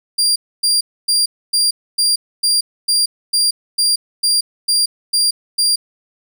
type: tone bursts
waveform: 30% pulse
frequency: 4773 Hz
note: D8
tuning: 27 cents sharp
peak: -9 dBFS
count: 13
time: 0.18-5.76 s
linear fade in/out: 10 ms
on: 180 ms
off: 270 ms
effects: none